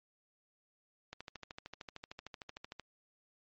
click train, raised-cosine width 0.2 ms, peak -27 dBFS, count 23, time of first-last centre 1.13-2.797 s, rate 13.2 Hz, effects low-pass 5000 Hz 12 dB/octave + MP3 32 kbps

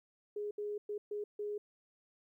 sine tone bursts at uneven times, 415.3 Hz, G#4, in tune, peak -36 dBFS, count 5, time 0.36-0.51 / 0.58-0.78 / 0.89-0.98 / 1.11-1.24 / 1.39-1.58 s, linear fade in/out 5 ms, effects 13-bit

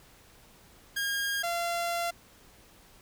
sawtooth tone pair in turn, 1622 / 686.9 Hz, G#6 / F5, -41 / -29 cents, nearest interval octave + minor third, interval 1488 cents, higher first, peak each -25 dBFS, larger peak neither, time 0.96-1.43 / 1.43-2.11 s, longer second, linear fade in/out 10 ms, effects pink hiss -57 dBFS RMS until 3.01 s

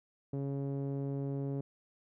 sawtooth tone with low-pass filter, 138.59 Hz, C#3, in tune, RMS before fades -36 dBFS, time 0.33-1.61 s, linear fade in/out 5 ms, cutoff 430 Hz, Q 1.4, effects none

